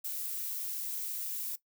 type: noise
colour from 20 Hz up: violet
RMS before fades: -37 dBFS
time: 0.04-1.56 s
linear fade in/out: 10 ms
effects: noise-tail reverb RT60 0.1 s tail -17 dB re dry